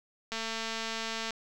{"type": "click train", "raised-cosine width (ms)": 0.2, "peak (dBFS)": -18, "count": 223, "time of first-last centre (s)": [0.32, 1.307], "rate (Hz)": 225, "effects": []}